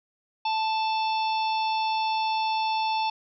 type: harmonic tone with a mistuned harmonic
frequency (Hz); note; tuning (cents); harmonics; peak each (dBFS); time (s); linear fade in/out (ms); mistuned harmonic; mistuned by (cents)
880; A5; 0; 1 / 3 / 4 / 5 / 6; -24 / -34 / -36 / -38 / -40; 0.45-3.1; 5; 6; +34
effects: none